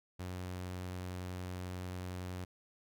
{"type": "tone", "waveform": "sawtooth", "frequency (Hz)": 91, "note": "F#2", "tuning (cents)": -28, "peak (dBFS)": -36, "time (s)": [0.19, 2.45], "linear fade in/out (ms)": 10, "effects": []}